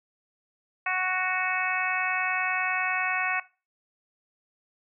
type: harmonic tone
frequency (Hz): 370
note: F#4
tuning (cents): 0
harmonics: 2 / 3 / 4 / 5 / 6 / 7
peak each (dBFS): -32 / -32 / -32 / -32 / -32 / -32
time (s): 0.86-3.4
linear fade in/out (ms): 5
effects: noise-tail reverb RT60 0.3 s tail -18 dB re dry